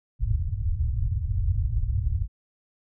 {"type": "low-pass noise", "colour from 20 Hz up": "white", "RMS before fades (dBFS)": -25, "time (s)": [0.19, 2.28], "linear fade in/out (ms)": 50, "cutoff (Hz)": 110, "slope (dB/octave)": 48, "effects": []}